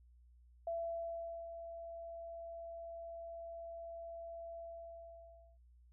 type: tone with ADSR envelope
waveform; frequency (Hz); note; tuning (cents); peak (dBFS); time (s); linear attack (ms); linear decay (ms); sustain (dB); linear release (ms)
sine; 671; E5; +31; -36; 0.67-5.58; 3; 800; -9; 1000
effects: added 60 Hz sine -61 dBFS peak until 5.92 s